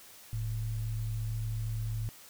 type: tone pair together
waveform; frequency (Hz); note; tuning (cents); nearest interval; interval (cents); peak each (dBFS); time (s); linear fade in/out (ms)
sine; 41.27 / 110; E1 / A2; +3 / 0; octave + perfect fourth; 1697; -38 / -32; 0.33-2.09; 0
effects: white hiss -53 dBFS RMS until 2.29 s